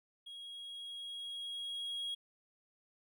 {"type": "tone with level ramp", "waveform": "triangle", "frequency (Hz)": 3297, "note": "G#7", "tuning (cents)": -13, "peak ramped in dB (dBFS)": [-45, -35], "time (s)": [0.26, 2.15], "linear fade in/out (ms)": 10, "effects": []}